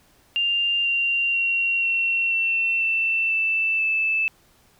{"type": "tone with pitch steps", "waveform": "sine", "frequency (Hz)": [2794, 2770, 2746, 2722, 2699, 2676, 2652, 2630], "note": ["F7", "F7", "F7", "F7", "E7", "E7", "E7", "E7"], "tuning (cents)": [0, -15, -30, -45, 40, 25, 10, -5], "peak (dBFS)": -19, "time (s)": [0.36, 4.28], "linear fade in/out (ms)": 0, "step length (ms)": 490, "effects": ["pink hiss -58 dBFS RMS until 4.79 s"]}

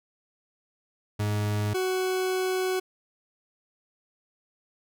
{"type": "tone pair in turn", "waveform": "40% pulse", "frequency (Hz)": [104.5, 372.4], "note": ["G#2", "F#4"], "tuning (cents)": [11, 11], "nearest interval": "octave + minor seventh", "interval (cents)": 2200, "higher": "second", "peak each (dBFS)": [-24, -24], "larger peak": "neither", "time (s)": [[1.19, 1.74], [1.74, 2.8]], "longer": "second", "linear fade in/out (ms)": 10, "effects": []}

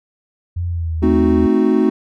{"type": "tone with pitch glide", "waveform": "sine", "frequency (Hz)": [87.31, 78.69], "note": ["F2", "D#2"], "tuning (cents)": [0, 20], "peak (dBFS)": -18, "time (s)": [0.56, 1.47], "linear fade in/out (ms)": 10, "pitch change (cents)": -180, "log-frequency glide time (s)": [0.67, 1.03]}
{"type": "chord", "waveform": "triangle", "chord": "A diminished seventh", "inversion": "none", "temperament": "equal", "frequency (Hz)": [220, 261.6, 311.1, 370], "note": ["A3", "C4", "Eb4", "Gb4"], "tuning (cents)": [0, 0, 0, 0], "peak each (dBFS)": [-15, -15, -15, -15], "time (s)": [1.02, 1.9], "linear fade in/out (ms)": 10}
{"effects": []}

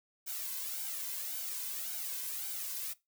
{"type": "noise with flanger", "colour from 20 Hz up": "blue", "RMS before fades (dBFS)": -39, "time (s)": [0.26, 2.94], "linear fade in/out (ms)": 20, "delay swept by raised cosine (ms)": [1.3, 1.98], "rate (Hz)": 1.8, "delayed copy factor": 0.65, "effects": ["noise-tail reverb RT60 0.2 s tail -19 dB re dry"]}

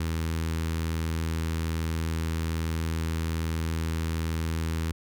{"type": "tone with notch filter", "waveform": "sawtooth", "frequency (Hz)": 81.2, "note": "E2", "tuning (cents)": -26, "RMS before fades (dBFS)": -29, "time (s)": [0, 4.92], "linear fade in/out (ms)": 5, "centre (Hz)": 660, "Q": 1.2, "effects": []}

